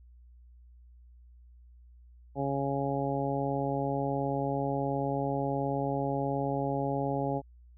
harmonic tone, 138.59 Hz, C#3, in tune, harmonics 1 / 2 / 3 / 4 / 5 / 6, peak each -34 / -34 / -36 / -35 / -37 / -36 dBFS, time 2.35-7.42 s, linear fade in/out 50 ms, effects added 60 Hz sine -52 dBFS peak until 7.77 s

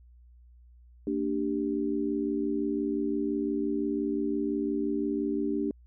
sine chord, G minor, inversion first, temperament equal with one note detuned, 227.9 / 293.7 / 392 Hz, Bb3 / D4 / G4, -39 / 0 / 0 cents, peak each -33 / -29 / -32 dBFS, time 1.07-5.71 s, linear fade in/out 2 ms, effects added 60 Hz sine -52 dBFS peak until 5.86 s

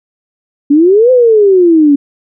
sine exponential two-way sweep, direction up then down, 277.5 to 518 to 277.5 Hz, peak -3 dBFS, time 0.7-1.96 s, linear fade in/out 10 ms, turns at 1.11 s, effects none

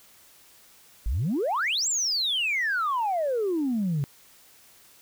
sine exponential two-way sweep, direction up then down, 46.25 to 7710 to 133.9 Hz, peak -22 dBFS, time 1.06-4.04 s, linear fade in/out 0 ms, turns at 1.88 s, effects tanh soft clip ceiling -20 dBFS + white hiss -55 dBFS RMS until 5.01 s

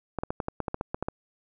clicks, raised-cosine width 1 ms, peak -15 dBFS, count 12, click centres 0.187 / 0.235 / 0.305 / 0.402 / 0.484 / 0.603 / 0.682 / 0.744 / 0.811 / 0.945 / 1.026 / 1.085 s, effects none

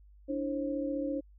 sine tone cluster, 288.9 / 323.8 / 536 Hz, D4 / E4 / C5, -28 / -31 / +42 cents, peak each -33 / -39 / -35 dBFS, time 0.28-1.21 s, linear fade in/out 20 ms, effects added 50 Hz sine -54 dBFS peak until 1.38 s

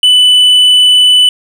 triangle tone with hard clipping, 2989 Hz, F#7, 17 cents sharp, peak -4 dBFS, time 0.03-1.29 s, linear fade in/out 2 ms, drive 6 dB, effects none

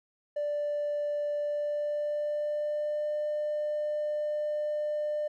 triangle tone with pitch glide, 587.3 to 599.3 Hz, D5 to D5, 0 to +35 cents, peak -25 dBFS, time 0.36-5.28 s, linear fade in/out 10 ms, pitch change +35 cents, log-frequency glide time 1.38-3.12 s, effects tanh soft clip ceiling -25 dBFS

